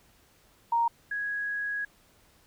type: tone pair in turn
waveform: sine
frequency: 932.3 / 1661.2 Hz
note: A#5 / G#6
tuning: 0 / 0 cents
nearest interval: minor seventh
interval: 1000 cents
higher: second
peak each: -22 / -29 dBFS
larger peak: first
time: 0.72-0.88 / 1.11-1.85 s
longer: second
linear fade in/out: 5 ms
effects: pink hiss -62 dBFS RMS until 2.46 s